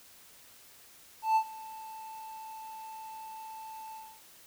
triangle tone with ADSR envelope, 882 Hz, A5, 4 cents sharp, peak -19 dBFS, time 1.22-4.21 s, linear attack 140 ms, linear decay 74 ms, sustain -21 dB, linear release 270 ms, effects white hiss -56 dBFS RMS until 4.46 s

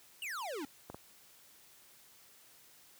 square exponential sweep, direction down, 2966 to 263 Hz, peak -39 dBFS, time 0.22-0.65 s, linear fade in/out 2 ms
clicks, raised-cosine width 1 ms, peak -30 dBFS, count 2, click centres 0.9 / 0.945 s
effects white hiss -61 dBFS RMS until 2.99 s + high-pass 60 Hz 12 dB/octave

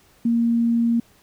sine tone, 233.1 Hz, A#3, in tune, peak -16 dBFS, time 0.25-1 s, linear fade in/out 5 ms, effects pink hiss -56 dBFS RMS until 1.22 s

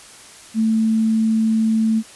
sine tone, 221.7 Hz, A3, 13 cents sharp, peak -14 dBFS, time 0.54-2.03 s, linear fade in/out 50 ms, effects white hiss -42 dBFS RMS until 2.15 s + resampled to 24000 Hz

